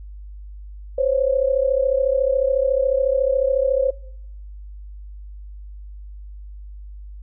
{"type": "tone pair together", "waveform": "sine", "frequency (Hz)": [517, 551], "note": ["C5", "C#5"], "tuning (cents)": [-21, -11], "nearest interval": "minor second", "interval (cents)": 110, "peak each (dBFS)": -19, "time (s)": [0.98, 3.91], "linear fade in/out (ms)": 5, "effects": ["noise-tail reverb RT60 0.8 s tail -22 dB re dry", "added 50 Hz sine -34 dBFS peak until 7.22 s"]}